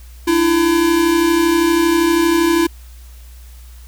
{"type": "tone pair together", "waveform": "square", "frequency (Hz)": [303.7, 336.3], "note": ["D#4", "E4"], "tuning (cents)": [-42, 35], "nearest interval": "major second", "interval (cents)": 177, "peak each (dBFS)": [-20, -13], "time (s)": [0.27, 2.67], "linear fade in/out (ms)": 10, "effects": ["added 60 Hz sine -35 dBFS peak until 3.87 s", "white hiss -48 dBFS RMS until 3.87 s"]}